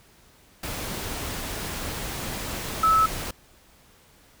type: tone in noise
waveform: sine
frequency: 1302 Hz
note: E6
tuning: 22 cents flat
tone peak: -16 dBFS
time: 2.83-3.06 s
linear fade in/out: 5 ms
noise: pink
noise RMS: -32 dBFS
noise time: 0.63-3.31 s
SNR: +13 dB
effects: pink hiss -56 dBFS RMS until 4.4 s